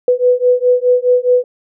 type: beating tone pair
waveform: sine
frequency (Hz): 493.9 / 498.7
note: B4 / B4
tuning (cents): 0 / +17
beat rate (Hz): 4.8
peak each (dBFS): -12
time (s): 0.08-1.44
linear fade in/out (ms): 2
effects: none